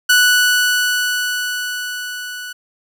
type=tone with level ramp; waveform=sawtooth; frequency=1480 Hz; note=F#6; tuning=in tune; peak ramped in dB=-5 to -24 dBFS; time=0.09-2.53 s; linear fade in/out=10 ms; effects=none